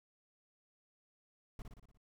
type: noise with echo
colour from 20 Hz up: brown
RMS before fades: -44 dBFS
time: 1.59-1.62 s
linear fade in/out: 2 ms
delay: 59 ms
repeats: 6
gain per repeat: -4 dB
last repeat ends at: 1.974 s
effects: none